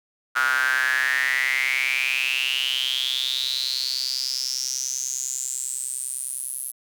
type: tone with high-pass filter sweep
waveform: sawtooth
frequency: 130 Hz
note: C3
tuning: 11 cents flat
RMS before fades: -25 dBFS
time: 0.35-6.72 s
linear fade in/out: 20 ms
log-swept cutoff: 1400 to 11000 Hz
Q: 9.8
effects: none